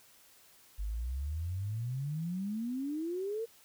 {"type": "exponential sweep", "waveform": "sine", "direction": "up", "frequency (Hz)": [48.39, 466.2], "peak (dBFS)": -33, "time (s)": [0.78, 3.46], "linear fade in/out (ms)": 20, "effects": ["white hiss -61 dBFS RMS until 3.64 s"]}